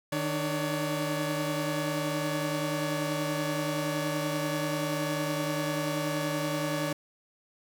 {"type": "tone cluster", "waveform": "sawtooth", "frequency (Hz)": [154.2, 297.9, 566], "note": ["D#3", "D4", "C#5"], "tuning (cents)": [-15, 25, 36], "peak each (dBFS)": -29, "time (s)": [0.12, 6.93], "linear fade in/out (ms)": 5, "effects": []}